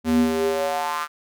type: tone with high-pass filter sweep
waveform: square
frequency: 79.9 Hz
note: D#2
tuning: 47 cents sharp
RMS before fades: -22 dBFS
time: 0.04-1.08 s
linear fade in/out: 50 ms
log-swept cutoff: 180 to 1300 Hz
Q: 4.5
effects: none